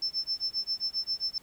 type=tone with tremolo; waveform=sine; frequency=5310 Hz; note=E8; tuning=12 cents sharp; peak=-25 dBFS; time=0.02-1.38 s; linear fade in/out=2 ms; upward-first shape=sine; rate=7.5 Hz; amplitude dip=100%; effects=tanh soft clip ceiling -21 dBFS + pink hiss -59 dBFS RMS until 1.42 s